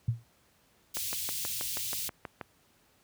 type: tone with exponential decay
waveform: sine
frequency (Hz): 116.5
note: A#2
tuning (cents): -1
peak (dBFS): -21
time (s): 0.08-0.24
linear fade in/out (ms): 5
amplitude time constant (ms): 33
type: band-stop noise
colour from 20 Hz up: white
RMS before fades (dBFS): -35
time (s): 0.94-2.09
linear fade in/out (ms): 10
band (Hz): 130 to 2700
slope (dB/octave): 24
type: click train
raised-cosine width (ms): 0.5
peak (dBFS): -22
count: 10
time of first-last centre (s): 0.97-2.412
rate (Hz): 6.24
effects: pink hiss -66 dBFS RMS until 3.03 s + high-pass 60 Hz 12 dB/octave